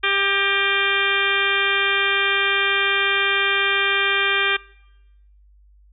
harmonic tone with a mistuned harmonic, 396.6 Hz, G4, 20 cents sharp, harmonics 1 / 2 / 3 / 4 / 5 / 6 / 7 / 8 / 9, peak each -28 / -34 / -25 / -23 / -27 / -22 / -30 / -25 / -29 dBFS, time 0.03-4.57 s, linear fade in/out 10 ms, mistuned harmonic 5, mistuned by -63 cents, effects noise-tail reverb RT60 1.0 s tail -25 dB re dry + added 50 Hz sine -49 dBFS peak until 5.92 s

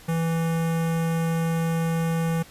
square tone with notch filter, 164.81 Hz, E3, in tune, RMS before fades -24 dBFS, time 0.08-2.43 s, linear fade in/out 10 ms, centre 4300 Hz, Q 1, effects pink hiss -48 dBFS RMS until 2.5 s + resampled to 32000 Hz

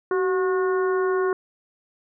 harmonic tone with a mistuned harmonic, 363 Hz, F#4, 33 cents flat, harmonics 1 / 2 / 3 / 4 / 5, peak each -20 / -35 / -29 / -32 / -41 dBFS, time 0.11-1.33 s, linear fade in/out 2 ms, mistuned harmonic 1, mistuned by +66 cents, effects none

